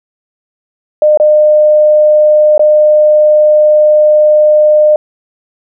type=tone with dropouts; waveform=sine; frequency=606 Hz; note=D#5; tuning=46 cents flat; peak=-3 dBFS; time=1.02-4.96 s; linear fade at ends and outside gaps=2 ms; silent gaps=1.174-1.199 / 2.579-2.594 s; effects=none